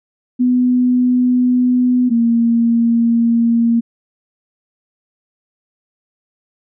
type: tone pair in turn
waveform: sine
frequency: 249.1 / 232.5 Hz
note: B3 / A#3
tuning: +15 / -4 cents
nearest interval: minor second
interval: 119 cents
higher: first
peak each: -10 dBFS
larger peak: neither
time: 0.39-2.1 / 2.1-3.81 s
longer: neither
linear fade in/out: 20 ms
effects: none